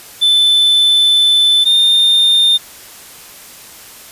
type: tone pair in turn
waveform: triangle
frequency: 3520 / 3625 Hz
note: A7 / A#7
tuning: 0 / -49 cents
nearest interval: minor second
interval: 51 cents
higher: second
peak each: -6 dBFS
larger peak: neither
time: 0.21-1.65 / 1.65-2.58 s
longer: first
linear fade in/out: 20 ms
effects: white hiss -36 dBFS RMS until 4.11 s + resampled to 32000 Hz